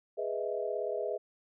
sine chord, E major seventh, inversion first, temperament equal, 415.3 / 493.9 / 622.3 / 659.3 Hz, G#4 / B4 / D#5 / E5, 0 / 0 / 0 / 0 cents, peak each -36 / -37 / -37 / -38 dBFS, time 0.17-1.18 s, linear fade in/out 20 ms, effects none

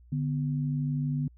sine tone pair together, 146.81 / 246.9 Hz, D3 / B3, 0 / 0 cents, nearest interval major sixth, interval 900 cents, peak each -27 / -33 dBFS, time 0.12-1.28 s, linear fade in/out 5 ms, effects added 60 Hz sine -52 dBFS peak until 1.37 s

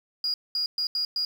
triangle tone bursts at uneven times, 4870 Hz, D#8, 38 cents flat, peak -21 dBFS, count 5, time 0.24-0.34 / 0.55-0.66 / 0.78-0.87 / 0.95-1.05 / 1.16-1.25 s, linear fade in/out 2 ms, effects tanh soft clip ceiling -22 dBFS + 8-bit

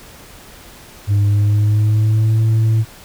sine tone with pitch glide, 101.9 to 111.12 Hz, G#2 to A2, -32 to +18 cents, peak -8 dBFS, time 1.07-2.85 s, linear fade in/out 50 ms, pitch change +150 cents, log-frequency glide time 1.25-2.4 s, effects tanh soft clip ceiling -10 dBFS + pink hiss -40 dBFS RMS until 3.04 s

